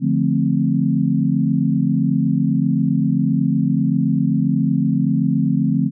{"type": "chord", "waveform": "sine", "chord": "D minor seventh", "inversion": "none", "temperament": "equal", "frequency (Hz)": [146.83, 174.61, 220, 261.6], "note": ["D3", "F3", "A3", "C4"], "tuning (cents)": [0, 0, 0, 0], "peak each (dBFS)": -20, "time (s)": [0, 5.91], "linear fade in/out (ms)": 50, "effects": []}